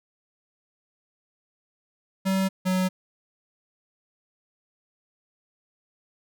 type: tone pair in turn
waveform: square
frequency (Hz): 191.3 / 185.43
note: G3 / F#3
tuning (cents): -42 / +4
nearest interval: minor second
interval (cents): 54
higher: first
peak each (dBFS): -22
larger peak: neither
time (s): 2.25-2.49 / 2.65-2.89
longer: neither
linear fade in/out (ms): 20
effects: none